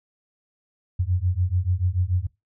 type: beating tone pair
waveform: sine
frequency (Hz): 87.31 / 94.21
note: F2 / F#2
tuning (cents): 0 / +32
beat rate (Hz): 6.9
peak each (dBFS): -23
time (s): 0.99-2.27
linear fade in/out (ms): 10
effects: noise-tail reverb RT60 0.2 s tail -22 dB re dry